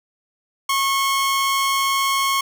sawtooth tone pair together, 1093 / 3091 Hz, C#6 / G7, -25 / -25 cents, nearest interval octave + tritone, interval 1800 cents, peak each -14 / -26 dBFS, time 0.69-2.41 s, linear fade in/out 5 ms, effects 9-bit

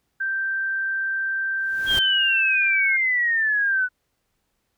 sine tone, 1567 Hz, G6, 1 cent flat, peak -22 dBFS, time 0.2-2.97 s, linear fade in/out 10 ms
pink noise with exponential growth, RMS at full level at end -28 dBFS, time 1.57-1.99 s, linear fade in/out 2 ms, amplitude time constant 91 ms
sine exponential sweep, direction down, 3279 to 1480 Hz, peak -18 dBFS, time 1.86-3.89 s, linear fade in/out 50 ms
effects pink hiss -73 dBFS RMS until 4.77 s

